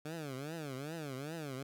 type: tone with vibrato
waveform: 15% pulse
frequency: 146.83 Hz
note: D3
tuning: in tune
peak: -34 dBFS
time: 0.05-1.63 s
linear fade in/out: 5 ms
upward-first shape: triangle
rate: 2.5 Hz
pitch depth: 260 cents each way
effects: none